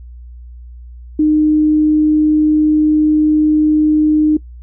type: tone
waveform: sine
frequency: 305.8 Hz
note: D#4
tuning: 30 cents flat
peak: -8 dBFS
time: 1.19-4.37 s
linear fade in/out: 5 ms
effects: noise-tail reverb RT60 0.1 s tail -21 dB re dry + added 60 Hz sine -31 dBFS peak until 4.62 s